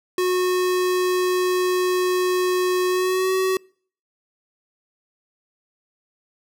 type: tone with pitch glide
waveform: square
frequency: 364.8 to 376.6 Hz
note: F#4 to F#4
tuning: -24 to +31 cents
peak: -19 dBFS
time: 0.18-3.57 s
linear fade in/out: 2 ms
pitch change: +55 cents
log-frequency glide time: 2.88-3.32 s
effects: noise-tail reverb RT60 0.5 s tail -26 dB re dry